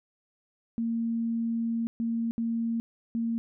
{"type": "tone bursts at uneven times", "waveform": "sine", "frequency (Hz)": 230, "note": "A#3", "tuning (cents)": -23, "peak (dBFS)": -26, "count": 4, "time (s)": [[0.78, 1.87], [2, 2.31], [2.38, 2.8], [3.15, 3.38]], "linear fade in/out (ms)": 0, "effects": []}